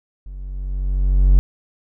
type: tone with level ramp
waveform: triangle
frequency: 46.79 Hz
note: F#1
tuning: 20 cents sharp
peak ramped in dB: -29 to -5 dBFS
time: 0.26-1.39 s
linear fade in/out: 0 ms
effects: none